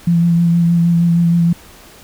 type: tone with vibrato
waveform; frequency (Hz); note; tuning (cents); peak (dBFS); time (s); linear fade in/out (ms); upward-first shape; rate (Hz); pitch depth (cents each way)
sine; 170; F3; -46; -9; 0.07-1.53; 5; sine; 6.4; 19
effects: pink hiss -41 dBFS RMS until 2.03 s